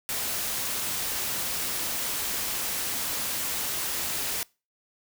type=noise; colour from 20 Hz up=white; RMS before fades=-30 dBFS; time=0.09-4.43 s; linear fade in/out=0 ms; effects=noise-tail reverb RT60 0.3 s tail -24 dB re dry